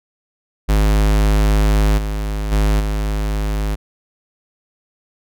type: tone with level steps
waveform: square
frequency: 51.91 Hz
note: G#1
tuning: in tune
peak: -12 / -20 / -13 / -18 dBFS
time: 0.68-3.76 s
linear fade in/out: 20 ms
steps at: 1.97 / 2.51 / 2.79 s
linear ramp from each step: 20 ms
effects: none